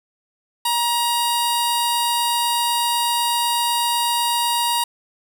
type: tone with notch filter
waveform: 15% pulse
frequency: 948 Hz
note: A#5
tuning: 29 cents sharp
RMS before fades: -20 dBFS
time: 0.65-4.84 s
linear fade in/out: 5 ms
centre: 2100 Hz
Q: 0.85
effects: none